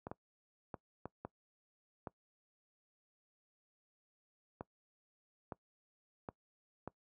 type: clicks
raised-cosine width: 1 ms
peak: -28 dBFS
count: 10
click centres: 0.069 / 0.115 / 0.742 / 1.056 / 1.25 / 2.072 / 4.609 / 5.522 / 6.288 / 6.876 s
effects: noise-tail reverb RT60 0.1 s tail -22 dB re dry + high-pass 80 Hz 12 dB/octave

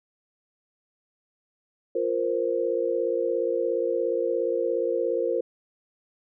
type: chord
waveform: sine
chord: F suspended fourth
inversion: none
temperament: equal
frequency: 349.2 / 466.2 / 523.3 Hz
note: F4 / Bb4 / C5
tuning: 0 / 0 / 0 cents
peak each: -29 / -26 / -27 dBFS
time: 1.95-5.41 s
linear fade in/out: 5 ms
effects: none

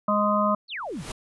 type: harmonic tone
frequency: 207.7 Hz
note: G#3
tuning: in tune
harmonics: 1 / 3 / 5 / 6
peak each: -25 / -25 / -25 / -25 dBFS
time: 0.08-0.55 s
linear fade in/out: 5 ms
type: exponential sweep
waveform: sine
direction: down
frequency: 4699 to 104.8 Hz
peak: -30 dBFS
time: 0.68-1.05 s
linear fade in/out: 50 ms
type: noise with exponential growth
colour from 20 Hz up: pink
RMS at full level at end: -32 dBFS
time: 0.75-1.12 s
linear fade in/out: 5 ms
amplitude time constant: 80 ms
effects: resampled to 24000 Hz

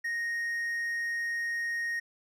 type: tone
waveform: triangle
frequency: 1864.7 Hz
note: A#6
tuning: in tune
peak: -28 dBFS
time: 0.04-2 s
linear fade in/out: 10 ms
effects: none

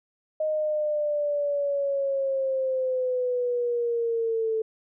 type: linear sweep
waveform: sine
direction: down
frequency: 622.3 to 439.7 Hz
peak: -23 dBFS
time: 0.4-4.62 s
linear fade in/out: 5 ms
effects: none

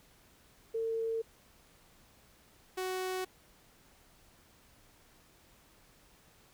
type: tone pair in turn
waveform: sine / sawtooth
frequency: 451.9 / 372 Hz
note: A4 / F#4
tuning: +46 / +9 cents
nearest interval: minor third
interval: 337 cents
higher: first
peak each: -31 / -30 dBFS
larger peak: second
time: 0.74-1.22 / 2.77-3.25 s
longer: neither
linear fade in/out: 10 ms
effects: pink hiss -63 dBFS RMS until 6.53 s

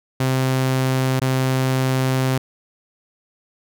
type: tone with dropouts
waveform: sawtooth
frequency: 130.81 Hz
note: C3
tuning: in tune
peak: -13 dBFS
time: 0.2-2.38 s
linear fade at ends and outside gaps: 5 ms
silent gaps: 1.198-1.216 s
effects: none

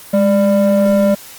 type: ring-modulated tone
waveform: triangle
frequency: 397.7 Hz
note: G4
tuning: 25 cents sharp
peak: -4 dBFS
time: 0.13-1.15 s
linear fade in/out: 10 ms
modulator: 193 Hz
effects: white hiss -36 dBFS RMS until 1.38 s + Opus 24 kbps

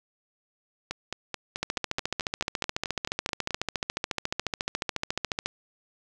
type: two click trains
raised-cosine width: 0.2 ms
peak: -10 / -14 dBFS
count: 55 / 13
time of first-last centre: 1.63-5.46 / 0.91-3.507 s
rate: 14.1 / 4.62 Hz
effects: none

